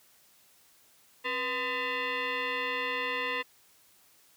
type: tone with frequency modulation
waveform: sine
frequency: 491 Hz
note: B4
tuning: 10 cents flat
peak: -29 dBFS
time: 1.24-3.43 s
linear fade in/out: 20 ms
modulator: 759 Hz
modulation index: 3.5
effects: white hiss -62 dBFS RMS until 4.36 s + high-pass 60 Hz 12 dB/octave